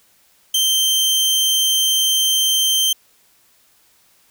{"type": "tone", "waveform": "sawtooth", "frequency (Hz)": 3131, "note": "G7", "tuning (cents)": -3, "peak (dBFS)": -11, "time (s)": [0.54, 2.93], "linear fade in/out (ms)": 5, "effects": ["white hiss -56 dBFS RMS until 4.3 s"]}